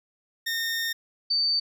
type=tone pair in turn; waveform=20% pulse / sine; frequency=1832 / 4578 Hz; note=A#6 / D8; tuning=-31 / -45 cents; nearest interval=octave + major third; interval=1586 cents; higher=second; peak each=-21 dBFS; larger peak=neither; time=0.46-0.93 / 1.3-1.6 s; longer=first; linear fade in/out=10 ms; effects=none